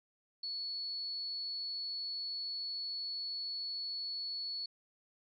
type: tone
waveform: sine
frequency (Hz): 4407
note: C#8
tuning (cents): -11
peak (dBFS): -37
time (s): 0.43-4.66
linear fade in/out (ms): 5
effects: none